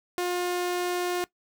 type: tone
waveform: sawtooth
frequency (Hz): 356.2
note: F4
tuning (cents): +34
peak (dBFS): -22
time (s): 0.18-1.24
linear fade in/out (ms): 0
effects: noise-tail reverb RT60 0.1 s tail -20 dB re dry